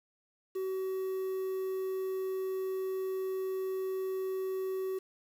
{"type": "tone with quantisation", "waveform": "triangle", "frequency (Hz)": 378.5, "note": "F#4", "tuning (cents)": 39, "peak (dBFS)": -30, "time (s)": [0.55, 4.99], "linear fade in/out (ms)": 10, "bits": 9, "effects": []}